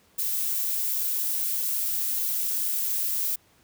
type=noise; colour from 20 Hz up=violet; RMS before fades=-27 dBFS; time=0.18-3.36 s; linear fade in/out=10 ms; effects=pink hiss -61 dBFS RMS until 3.63 s + high-pass 60 Hz 12 dB/octave